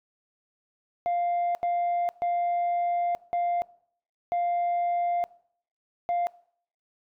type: tone bursts at uneven times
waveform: sine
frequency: 698.5 Hz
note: F5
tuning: in tune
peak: -21 dBFS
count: 6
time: 1.06-1.55 / 1.63-2.09 / 2.22-3.15 / 3.33-3.62 / 4.32-5.24 / 6.09-6.27 s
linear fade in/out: 0 ms
effects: noise-tail reverb RT60 0.6 s tail -23 dB re dry + tanh soft clip ceiling -22 dBFS